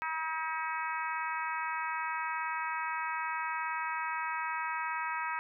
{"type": "harmonic tone", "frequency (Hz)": 319.2, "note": "D#4", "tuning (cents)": 44, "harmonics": [3, 4, 5, 6, 7, 8], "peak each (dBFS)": [-36, -38, -40, -42, -43, -44], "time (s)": [0.02, 5.39], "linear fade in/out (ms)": 0, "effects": []}